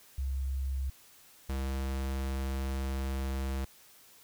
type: tone pair in turn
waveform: sine / square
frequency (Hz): 66.9 / 66.9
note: C2 / C2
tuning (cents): +39 / +39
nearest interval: unison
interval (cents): 0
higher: neither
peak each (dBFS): -30 / -32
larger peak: first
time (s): 0.18-0.9 / 1.49-3.65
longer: second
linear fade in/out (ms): 5
effects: white hiss -58 dBFS RMS until 4.23 s